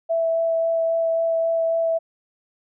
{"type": "tone with vibrato", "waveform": "sine", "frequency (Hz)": 659.3, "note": "E5", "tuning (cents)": 0, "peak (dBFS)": -18, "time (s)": [0.09, 1.99], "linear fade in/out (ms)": 20, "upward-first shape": "sine", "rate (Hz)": 3.7, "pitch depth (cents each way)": 8, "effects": []}